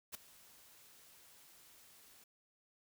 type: noise with ADSR envelope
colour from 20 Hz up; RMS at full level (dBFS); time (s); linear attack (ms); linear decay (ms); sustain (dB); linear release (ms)
white; -42; 0.12-2.24; 27; 7; -20; 4
effects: none